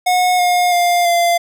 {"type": "tone with pitch steps", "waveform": "square", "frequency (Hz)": [727, 714.5, 702.2, 690.2], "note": ["F#5", "F5", "F5", "F5"], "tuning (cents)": [-31, 39, 9, -21], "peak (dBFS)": -12, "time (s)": [0.06, 1.38], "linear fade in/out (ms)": 10, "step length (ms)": 330, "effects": []}